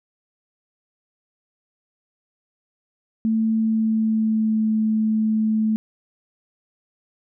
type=tone with pitch glide; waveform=sine; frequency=222 to 218.1 Hz; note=A3 to A3; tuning=+16 to -15 cents; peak=-17 dBFS; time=3.25-5.76 s; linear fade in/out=0 ms; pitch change=-31 cents; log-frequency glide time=3.54-4.69 s; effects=none